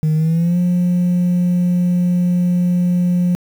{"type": "tone with pitch glide", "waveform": "sine", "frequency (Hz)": [155.56, 177.66], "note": ["D#3", "F3"], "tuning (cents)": [0, 30], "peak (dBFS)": -10, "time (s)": [0.03, 3.35], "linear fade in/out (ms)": 0, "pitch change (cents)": 230, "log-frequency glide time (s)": [0.15, 0.58], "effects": ["tanh soft clip ceiling -11 dBFS", "7-bit"]}